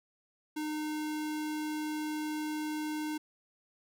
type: tone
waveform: square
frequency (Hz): 305.5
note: D#4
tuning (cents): -32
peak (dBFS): -34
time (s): 0.56-3.18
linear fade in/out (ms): 10
effects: none